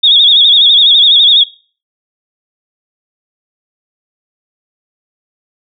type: tone with vibrato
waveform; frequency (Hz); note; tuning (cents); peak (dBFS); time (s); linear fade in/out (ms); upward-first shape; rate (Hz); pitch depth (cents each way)
sine; 3520; A7; 0; -3; 0.03-1.44; 10; sine; 12; 110
effects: noise-tail reverb RT60 0.4 s tail -20 dB re dry